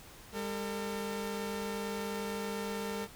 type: tone pair together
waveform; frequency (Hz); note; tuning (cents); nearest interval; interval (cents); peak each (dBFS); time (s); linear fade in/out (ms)
sawtooth; 201.6 / 451.9; G3 / A4; +49 / +46; octave + major second; 1397; -34 / -34; 0.32-3.08; 50
effects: pink hiss -53 dBFS RMS until 3.15 s

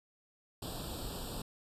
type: noise with comb filter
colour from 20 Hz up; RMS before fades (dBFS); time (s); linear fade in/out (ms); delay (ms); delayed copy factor
pink; -41; 0.62-1.42; 5; 0.24; +1
effects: resampled to 32000 Hz

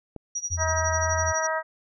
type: click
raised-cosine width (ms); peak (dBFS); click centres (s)
2; -23; 0.163
type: tone with tremolo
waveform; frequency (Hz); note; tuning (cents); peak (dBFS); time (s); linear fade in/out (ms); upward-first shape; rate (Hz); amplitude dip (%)
sine; 5770; F#8; -44; -25; 0.35-1.47; 5; sine; 12; 90
type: tone with pitch glide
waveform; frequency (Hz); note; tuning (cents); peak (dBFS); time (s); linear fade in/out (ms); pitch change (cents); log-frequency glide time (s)
sine; 84 to 84.78; E2 to E2; +33 to +49; -27; 0.5-1.33; 20; +16; 1.02-1.1
type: harmonic tone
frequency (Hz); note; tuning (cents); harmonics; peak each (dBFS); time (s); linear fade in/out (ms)
318.1; D#4; +38; 2 / 3 / 4 / 5 / 6; -28 / -30 / -31 / -32 / -33; 0.57-1.63; 50
effects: none

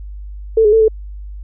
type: tone with pitch steps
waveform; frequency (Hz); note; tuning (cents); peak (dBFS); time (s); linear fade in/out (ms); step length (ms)
sine; 445.6 / 419.4 / 445.8 / 437.4; A4 / G#4 / A4 / A4; +22 / +17 / +23 / -10; -7; 0.57-0.882; 5; 78
effects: added 50 Hz sine -27 dBFS peak until 1.43 s

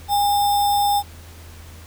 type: tone with sample-and-hold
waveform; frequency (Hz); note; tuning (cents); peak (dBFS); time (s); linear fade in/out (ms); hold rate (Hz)
sine; 815; G#5; -33; -15; 0.08-1.03; 50; 4410
effects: added 82 Hz sine -39 dBFS peak until 1.86 s + pink hiss -45 dBFS RMS until 1.86 s

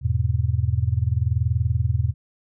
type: chord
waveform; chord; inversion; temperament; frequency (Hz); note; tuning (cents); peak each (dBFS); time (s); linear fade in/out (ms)
sine; E major; none; just; 82.41 / 103.01 / 123.61; E2 / G#2 / B2; 0 / -14 / +2; -23; 0.01-2.14; 50
effects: none

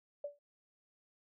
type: tone with exponential decay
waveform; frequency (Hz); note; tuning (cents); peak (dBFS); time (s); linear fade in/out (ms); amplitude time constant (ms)
sine; 578; D5; -28; -34; 0.24-0.39; 5; 31
effects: noise-tail reverb RT60 0.1 s tail -19 dB re dry

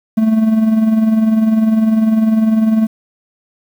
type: tone with tremolo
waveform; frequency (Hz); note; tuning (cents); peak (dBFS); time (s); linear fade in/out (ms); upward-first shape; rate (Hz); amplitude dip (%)
triangle; 220.4; A3; +3; -5; 0.17-2.87; 10; sine; 20; 50
effects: 7-bit

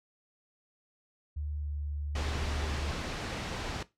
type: tone with pitch glide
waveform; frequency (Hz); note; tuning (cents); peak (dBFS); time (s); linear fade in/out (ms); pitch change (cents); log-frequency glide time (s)
sine; 74.2 to 73.18; D2 to D2; +18 to -6; -33; 1.36-2.92; 10; -24; 1.58-1.69
type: noise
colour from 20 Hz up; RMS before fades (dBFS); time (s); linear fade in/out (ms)
pink; -36; 2.15-3.83; 5
effects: noise-tail reverb RT60 0.2 s tail -17 dB re dry + low-pass 5000 Hz 12 dB/octave

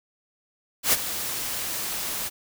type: noise with ADSR envelope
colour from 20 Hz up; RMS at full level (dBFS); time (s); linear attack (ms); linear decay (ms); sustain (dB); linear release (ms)
white; -18; 0.83-2.3; 97; 30; -12; 31
effects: none

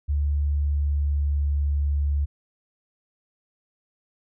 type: tone with pitch glide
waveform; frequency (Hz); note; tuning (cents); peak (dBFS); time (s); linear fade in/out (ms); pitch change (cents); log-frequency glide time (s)
sine; 72.5 to 71.92; D2 to D2; -22 to -36; -20; 0.08-2.26; 20; -14; 0.54-1.49
effects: none

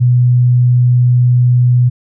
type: tone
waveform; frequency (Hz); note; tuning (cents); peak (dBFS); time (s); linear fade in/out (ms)
sine; 123.47; B2; 0; -6; 0-1.9; 20
effects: none

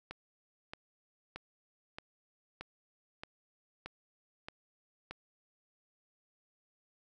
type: click train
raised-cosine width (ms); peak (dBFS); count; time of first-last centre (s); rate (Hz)
0.3; -26; 9; 0.11-5.11; 1.6
effects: none

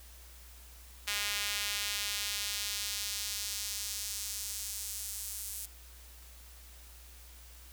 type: tone with high-pass filter sweep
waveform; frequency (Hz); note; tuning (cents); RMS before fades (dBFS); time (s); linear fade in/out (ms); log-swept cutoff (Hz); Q
sawtooth; 205.1; G#3; -21; -37; 1.07-5.66; 10; 2400 to 9100; 1
effects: added 60 Hz sine -52 dBFS peak until 7.72 s + white hiss -56 dBFS RMS until 7.72 s

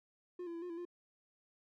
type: tone with pitch steps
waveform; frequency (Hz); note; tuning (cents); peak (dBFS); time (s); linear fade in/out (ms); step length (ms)
triangle; 357.1 / 338.8 / 335 / 356.6 / 335.2 / 350.7; F4 / E4 / E4 / F4 / E4 / F4; +39 / +48 / +28 / +36 / +29 / +7; -39; 0.39-0.852; 5; 77
effects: none

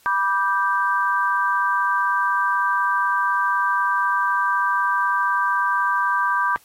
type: chord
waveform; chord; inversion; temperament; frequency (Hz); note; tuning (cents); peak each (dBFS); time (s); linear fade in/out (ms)
sine; G major; first; just; 980 / 1176 / 1568; B5 / D6 / G6; -14 / +2 / 0; -22; 0.06-6.56; 0
effects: white hiss -55 dBFS RMS until 6.64 s + AAC 48 kbps

